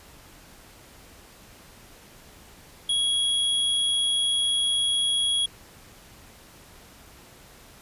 square tone, 3322 Hz, G#7, in tune, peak -22 dBFS, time 2.89-5.46 s, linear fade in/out 5 ms, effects pink hiss -50 dBFS RMS until 7.81 s + resampled to 32000 Hz

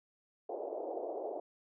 white band-pass noise, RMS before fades -40 dBFS, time 0.49-1.4 s, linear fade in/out 5 ms, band 340 to 730 Hz, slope 48 dB/octave, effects none

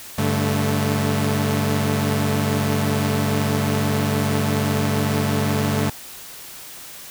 sawtooth tone cluster, 98.1 / 144.1 / 218.6 Hz, G2 / D3 / A3, +2 / -33 / -11 cents, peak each -19 dBFS, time 0.18-5.9 s, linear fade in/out 5 ms, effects white hiss -38 dBFS RMS until 7.1 s

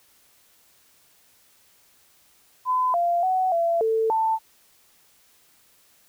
sine tone with pitch steps, 1013 / 692 / 747 / 676 / 445.4 / 888 Hz, B5 / F5 / F#5 / E5 / A4 / A5, +44 / -16 / +16 / +43 / +21 / +16 cents, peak -19 dBFS, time 2.65-4.39 s, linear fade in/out 50 ms, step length 290 ms, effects white hiss -59 dBFS RMS until 6.08 s

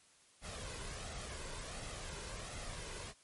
pink noise with flanger, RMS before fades -45 dBFS, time 0.41-3.14 s, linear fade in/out 50 ms, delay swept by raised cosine 1.5 to 2.02 ms, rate 1.4 Hz, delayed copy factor +0.5, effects white hiss -66 dBFS RMS until 3.23 s + MP3 48 kbps

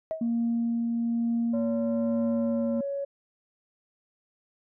sine tone with exponential decay, 640 Hz, D#5, 49 cents sharp, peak -24 dBFS, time 0.11-0.33 s, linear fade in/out 0 ms, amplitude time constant 47 ms
sine tone with tremolo, 233.1 Hz, A#3, in tune, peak -22 dBFS, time 0.21-2.81 s, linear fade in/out 5 ms, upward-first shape triangle, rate 1.1 Hz, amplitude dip 25%
sine tone with pitch glide, 567 to 558.5 Hz, C#5 to C#5, +39 to +13 cents, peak -28 dBFS, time 1.53-3.05 s, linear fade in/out 10 ms, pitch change -26 cents, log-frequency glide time 2-2.8 s
effects tanh soft clip ceiling -20 dBFS

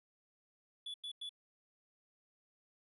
triangle tone bursts, 3435 Hz, A7, 42 cents flat, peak -40 dBFS, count 3, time 0.86-1.293 s, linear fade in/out 5 ms, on 81 ms, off 95 ms, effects resampled to 32000 Hz

